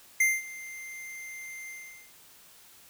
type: tone with ADSR envelope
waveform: square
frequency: 2093 Hz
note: C7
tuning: in tune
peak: -20 dBFS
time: 0.2-2.12 s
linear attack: 6 ms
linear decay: 210 ms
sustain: -20 dB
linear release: 430 ms
effects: white hiss -55 dBFS RMS until 2.89 s